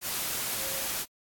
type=tone in noise; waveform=sine; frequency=540 Hz; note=C#5; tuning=45 cents flat; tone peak=-43 dBFS; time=0.58-0.89 s; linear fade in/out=50 ms; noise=white; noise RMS=-32 dBFS; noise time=0.01-1.06 s; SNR=-14 dB; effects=AAC 64 kbps